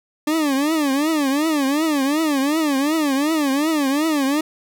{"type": "tone with vibrato", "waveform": "40% pulse", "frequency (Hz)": 293.7, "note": "D4", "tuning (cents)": 0, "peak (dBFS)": -16, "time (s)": [0.27, 4.41], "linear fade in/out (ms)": 5, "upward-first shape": "triangle", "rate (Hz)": 2.7, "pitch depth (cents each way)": 200, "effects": []}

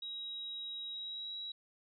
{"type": "tone with pitch glide", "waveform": "sine", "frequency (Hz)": [3825, 3874], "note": ["A#7", "B7"], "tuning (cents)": [44, -34], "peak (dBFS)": -40, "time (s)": [0.02, 1.52], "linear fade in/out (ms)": 5, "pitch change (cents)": 22, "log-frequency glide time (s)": [0.92, 1.36], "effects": []}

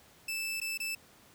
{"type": "tone with dropouts", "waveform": "sawtooth", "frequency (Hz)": 2637, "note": "E7", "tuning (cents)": 0, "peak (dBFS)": -30, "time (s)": [0.28, 0.95], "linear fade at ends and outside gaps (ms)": 5, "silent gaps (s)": [[0.602, 0.614], [0.776, 0.8]], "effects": ["pink hiss -59 dBFS RMS until 1.34 s", "high-pass 80 Hz 12 dB/octave"]}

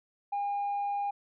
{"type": "tone", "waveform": "sine", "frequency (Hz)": 810, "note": "G#5", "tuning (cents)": -43, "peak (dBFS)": -27, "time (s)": [0.32, 1.11], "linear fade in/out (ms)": 10, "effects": ["tanh soft clip ceiling -27 dBFS"]}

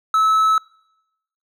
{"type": "tone", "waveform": "triangle", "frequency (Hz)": 1300, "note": "E6", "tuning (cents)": -24, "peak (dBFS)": -11, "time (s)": [0.14, 0.58], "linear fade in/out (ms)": 2, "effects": ["noise-tail reverb RT60 0.9 s tail -26 dB re dry"]}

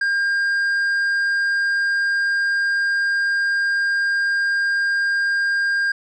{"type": "tone with tanh clipping", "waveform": "sine", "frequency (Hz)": 1606, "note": "G6", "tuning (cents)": 41, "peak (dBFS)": -18, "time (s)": [0.01, 5.92], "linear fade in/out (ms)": 5, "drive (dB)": 5, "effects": []}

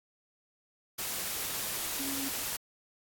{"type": "tone in noise", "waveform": "sine", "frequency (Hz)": 274.3, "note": "C#4", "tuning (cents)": -18, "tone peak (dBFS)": -37, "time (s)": [1.99, 2.29], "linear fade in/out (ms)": 10, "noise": "white", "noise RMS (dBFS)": -35, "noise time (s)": [0.98, 2.57], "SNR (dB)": -5, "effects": ["AAC 64 kbps"]}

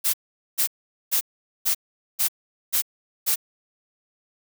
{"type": "noise bursts", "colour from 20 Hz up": "blue", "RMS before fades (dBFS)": -21, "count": 7, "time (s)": [0.04, 3.359], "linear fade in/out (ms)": 20, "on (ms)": 97, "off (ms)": 440, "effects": []}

